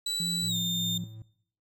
35% pulse tone with pitch glide, 3951 to 3623 Hz, B7 to A7, 0 to +50 cents, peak -27 dBFS, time 0.06-0.98 s, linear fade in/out 5 ms, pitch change -150 cents, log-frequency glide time 0.48-0.56 s
sine tone, 174.3 Hz, F3, 3 cents flat, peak -32 dBFS, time 0.2-1.04 s, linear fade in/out 2 ms
triangle tone with tremolo, 110 Hz, A2, in tune, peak -34 dBFS, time 0.42-1.22 s, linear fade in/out 0 ms, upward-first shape sine, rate 2.5 Hz, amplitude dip 50%
effects noise-tail reverb RT60 0.6 s tail -18 dB re dry

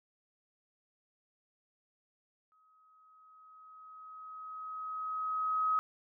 sine tone with exponential growth, 1269 Hz, D#6, 34 cents sharp, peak -26 dBFS, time 2.52-5.79 s, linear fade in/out 0 ms, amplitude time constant 710 ms, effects none

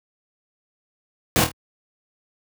pink noise with echo, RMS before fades -18 dBFS, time 1.36-1.44 s, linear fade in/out 0 ms, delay 25 ms, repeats 3, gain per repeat -7 dB, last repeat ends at 1.515 s, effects high-pass 60 Hz 12 dB/octave

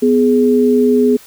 sine tone pair together, 248.9 / 418.6 Hz, B3 / G#4, +14 / +14 cents, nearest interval major sixth, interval 900 cents, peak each -11 dBFS, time 0.02-1.17 s, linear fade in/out 10 ms, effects white hiss -41 dBFS RMS until 1.26 s

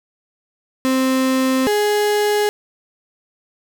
35% pulse tone pair in turn, 261.6 / 416.6 Hz, C4 / G#4, 0 / +5 cents, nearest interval minor sixth, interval 805 cents, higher second, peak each -13 dBFS, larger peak neither, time 0.85-1.67 / 1.67-2.49 s, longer neither, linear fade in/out 0 ms, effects none

